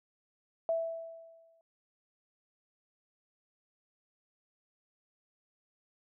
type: tone with exponential decay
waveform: sine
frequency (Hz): 659.3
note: E5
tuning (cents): 0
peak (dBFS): -26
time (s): 0.69-1.61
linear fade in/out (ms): 1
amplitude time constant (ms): 200
effects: none